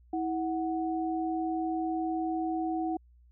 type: tone pair together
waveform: sine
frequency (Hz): 324.3 / 740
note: E4 / F#5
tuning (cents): -28 / 0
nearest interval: octave + major second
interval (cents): 1428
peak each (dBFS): -30 / -33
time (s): 0.13-2.97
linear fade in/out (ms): 5
effects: added 60 Hz sine -56 dBFS peak until 3.31 s